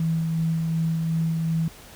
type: tone with tremolo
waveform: sine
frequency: 162.8 Hz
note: E3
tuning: 21 cents flat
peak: -20 dBFS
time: 0-1.68 s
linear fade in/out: 2 ms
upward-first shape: sine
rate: 2.7 Hz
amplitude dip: 25%
effects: pink hiss -46 dBFS RMS until 1.95 s